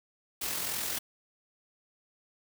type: noise with amplitude modulation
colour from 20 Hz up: white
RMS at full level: -32 dBFS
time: 0.41-0.99 s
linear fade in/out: 10 ms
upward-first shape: sine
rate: 42.9 Hz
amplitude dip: 40%
effects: none